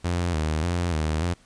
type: tone with vibrato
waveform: sawtooth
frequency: 82.41 Hz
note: E2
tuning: in tune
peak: -19 dBFS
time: 0.04-1.34 s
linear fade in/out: 10 ms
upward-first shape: square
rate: 1.7 Hz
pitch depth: 100 cents each way
effects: pink hiss -57 dBFS RMS until 1.45 s + resampled to 22050 Hz

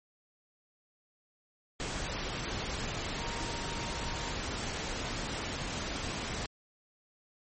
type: tone in noise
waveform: sine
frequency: 932.3 Hz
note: A#5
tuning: in tune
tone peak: -44 dBFS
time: 3.19-4.32 s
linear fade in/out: 0 ms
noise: pink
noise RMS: -36 dBFS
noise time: 1.8-6.46 s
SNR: -11 dB
effects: MP3 32 kbps

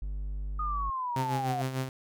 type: tone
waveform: triangle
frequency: 50 Hz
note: G1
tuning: 35 cents sharp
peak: -30 dBFS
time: 0.02-0.9 s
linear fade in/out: 0 ms
type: linear sweep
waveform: sine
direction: down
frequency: 1244.5 to 698.5 Hz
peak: -30 dBFS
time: 0.59-1.62 s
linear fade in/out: 5 ms
type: tone with tremolo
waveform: sawtooth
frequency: 131 Hz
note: C3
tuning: 2 cents sharp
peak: -24 dBFS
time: 1.16-1.89 s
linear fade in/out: 2 ms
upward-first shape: sine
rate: 6.7 Hz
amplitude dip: 60%
effects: none

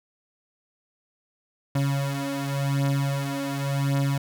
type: beating tone pair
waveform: 35% pulse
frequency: 138.59 / 139.49 Hz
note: C#3 / C#3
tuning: 0 / +11 cents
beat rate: 0.9 Hz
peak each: -26 / -24 dBFS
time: 1.75-4.18 s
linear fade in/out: 5 ms
effects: none

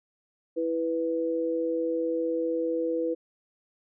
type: tone pair together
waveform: sine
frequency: 329.4 / 493.9 Hz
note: E4 / B4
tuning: -1 / 0 cents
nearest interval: perfect fifth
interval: 701 cents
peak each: -29 / -27 dBFS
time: 0.56-3.15 s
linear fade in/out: 20 ms
effects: none

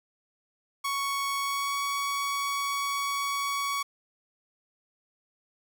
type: tone with pitch glide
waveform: sawtooth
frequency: 1112 to 1123 Hz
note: C#6 to C#6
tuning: +5 to +22 cents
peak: -24 dBFS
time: 0.84-3.83 s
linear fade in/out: 10 ms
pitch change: +17 cents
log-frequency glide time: 1.39-1.78 s
effects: none

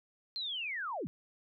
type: linear sweep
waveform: sine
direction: down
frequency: 4218 to 120.9 Hz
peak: -35 dBFS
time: 0.36-1.07 s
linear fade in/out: 0 ms
effects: none

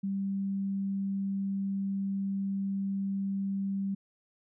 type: tone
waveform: sine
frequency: 196 Hz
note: G3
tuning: in tune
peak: -29 dBFS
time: 0.03-3.95 s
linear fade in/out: 10 ms
effects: none

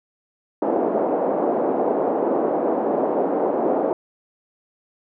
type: band-pass noise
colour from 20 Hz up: white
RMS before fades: -21 dBFS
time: 0.62-3.93 s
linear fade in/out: 2 ms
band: 260 to 690 Hz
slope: 24 dB/octave
effects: none

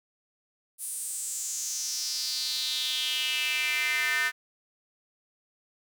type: tone with high-pass filter sweep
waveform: square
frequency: 138.59 Hz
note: C#3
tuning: in tune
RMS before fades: -30 dBFS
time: 0.78-4.32 s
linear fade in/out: 50 ms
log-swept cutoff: 10000 to 1700 Hz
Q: 4.6
effects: none

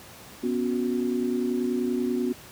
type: chord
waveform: sine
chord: B suspended second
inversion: none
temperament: equal with one note detuned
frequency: 246.9 / 277.2 / 365.5 Hz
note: B3 / C#4 / F#4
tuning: 0 / 0 / -21 cents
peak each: -26 / -31 / -28 dBFS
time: 0.43-2.33 s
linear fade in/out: 10 ms
effects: pink hiss -46 dBFS RMS until 2.51 s + high-pass 80 Hz 12 dB/octave

